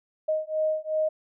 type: beating tone pair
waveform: sine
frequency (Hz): 622.3 / 625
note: D#5 / D#5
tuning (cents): 0 / +8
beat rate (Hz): 2.7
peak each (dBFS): -27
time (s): 0.28-1.09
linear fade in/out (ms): 10
effects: none